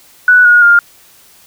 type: tone with pitch steps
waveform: sine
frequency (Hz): 1480 / 1442.9 / 1406.7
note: F#6 / F#6 / F6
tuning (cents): 0 / -44 / +12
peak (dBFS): -3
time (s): 0.28-0.79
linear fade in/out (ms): 2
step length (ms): 170
effects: white hiss -44 dBFS RMS until 1.46 s